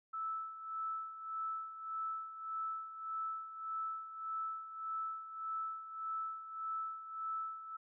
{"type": "tone with tremolo", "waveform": "sine", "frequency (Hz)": 1313, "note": "E6", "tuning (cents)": -7, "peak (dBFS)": -36, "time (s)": [0.13, 7.77], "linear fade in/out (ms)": 10, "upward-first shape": "sine", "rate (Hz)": 1.7, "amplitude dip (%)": 70, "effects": []}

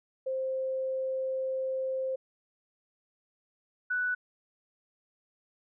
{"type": "tone pair in turn", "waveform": "sine", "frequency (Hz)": [525, 1484.1], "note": ["C5", "F#6"], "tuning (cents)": [6, 5], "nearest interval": "octave + tritone", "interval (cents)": 1799, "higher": "second", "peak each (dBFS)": [-29, -27], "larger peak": "second", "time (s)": [[0.26, 2.16], [3.9, 4.15]], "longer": "first", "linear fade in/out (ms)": 10, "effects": []}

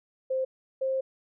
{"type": "tone pair in turn", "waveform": "sine", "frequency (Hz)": [523.3, 529.4], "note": ["C5", "C5"], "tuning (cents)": [0, 20], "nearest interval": "unison", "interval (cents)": 20, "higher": "second", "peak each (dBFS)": -25, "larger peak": "neither", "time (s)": [[0.3, 0.45], [0.81, 1.01]], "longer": "second", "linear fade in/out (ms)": 10, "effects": []}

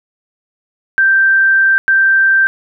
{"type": "tone bursts at uneven times", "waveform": "sine", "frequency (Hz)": 1568, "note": "G6", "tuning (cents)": 0, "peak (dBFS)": -7, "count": 2, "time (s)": [[0.98, 1.78], [1.88, 2.47]], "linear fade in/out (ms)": 0, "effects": []}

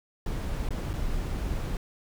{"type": "noise with dropouts", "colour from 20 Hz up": "brown", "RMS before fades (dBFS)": -30, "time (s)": [0.26, 1.77], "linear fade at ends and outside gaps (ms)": 2, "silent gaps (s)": [[0.689, 0.706], [0.933, 0.937]], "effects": []}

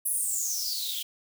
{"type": "noise with high-pass filter sweep", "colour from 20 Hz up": "blue", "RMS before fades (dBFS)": -30, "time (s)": [0.05, 1.03], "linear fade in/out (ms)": 10, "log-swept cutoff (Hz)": [11000, 3100], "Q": 9.7, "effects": []}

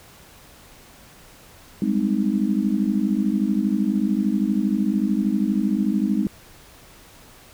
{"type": "chord", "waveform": "sine", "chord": "Ab major seventh", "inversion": "third", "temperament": "just", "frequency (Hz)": [194.67, 207.7, 259.6, 311.5], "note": ["G3", "Ab3", "C4", "Eb4"], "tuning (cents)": [-12, 0, -13, 2], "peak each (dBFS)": [-26, -21, -25, -26], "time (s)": [1.82, 6.27], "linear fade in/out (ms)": 2, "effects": ["pink hiss -48 dBFS RMS until 7.53 s"]}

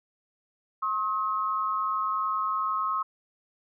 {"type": "tone pair together", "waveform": "sine", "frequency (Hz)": [1072, 1274.8], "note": ["C6", "D#6"], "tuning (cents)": [42, 42], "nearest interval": "minor third", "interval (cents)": 300, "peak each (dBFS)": -28, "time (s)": [0.82, 3.03], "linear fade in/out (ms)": 10, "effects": []}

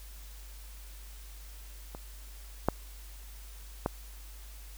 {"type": "clicks", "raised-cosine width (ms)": 1, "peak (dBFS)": [-27, -10, -14], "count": 3, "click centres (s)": [1.949, 2.686, 3.861], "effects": ["added 50 Hz sine -45 dBFS peak until 4.77 s", "white hiss -54 dBFS RMS until 4.77 s"]}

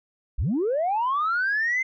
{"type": "linear sweep", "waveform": "sine", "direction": "up", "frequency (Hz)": [32.48, 2093], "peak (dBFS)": -20, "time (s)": [0.38, 1.83], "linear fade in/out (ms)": 10, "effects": ["tanh soft clip ceiling -18 dBFS"]}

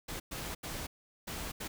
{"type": "noise bursts at uneven times", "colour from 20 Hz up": "pink", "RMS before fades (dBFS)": -40, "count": 5, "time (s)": [[0.08, 0.2], [0.31, 0.55], [0.63, 0.87], [1.27, 1.52], [1.6, 1.68]], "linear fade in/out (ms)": 10, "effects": []}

